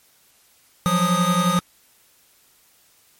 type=tone cluster; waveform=square; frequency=172.3 / 183.6 / 1237 Hz; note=F3 / F#3 / D#6; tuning=-23 / -13 / -10 cents; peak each=-22 dBFS; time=0.86-1.59 s; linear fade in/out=0 ms; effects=white hiss -57 dBFS RMS until 3.19 s + MP3 64 kbps